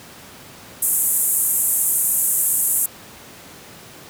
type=band-pass noise; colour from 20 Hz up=white; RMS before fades=-19 dBFS; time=0.82-2.86 s; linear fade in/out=5 ms; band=7700 to 14000 Hz; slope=48 dB/octave; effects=pink hiss -41 dBFS RMS until 4.09 s + high-pass 100 Hz 12 dB/octave